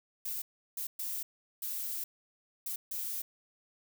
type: noise bursts at uneven times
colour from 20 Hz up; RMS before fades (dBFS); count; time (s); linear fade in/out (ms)
violet; -37; 6; 0.25-0.42 / 0.77-0.87 / 0.99-1.23 / 1.62-2.04 / 2.66-2.76 / 2.91-3.22; 5
effects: none